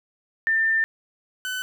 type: tone pair in turn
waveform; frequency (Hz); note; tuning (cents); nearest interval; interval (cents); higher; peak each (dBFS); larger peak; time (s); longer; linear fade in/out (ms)
sine / 30% pulse; 1793 / 1507.7; A6 / F#6; +32 / +32; minor third; 300; first; -18 / -24; first; 0.47-0.84 / 1.45-1.62; first; 0
effects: none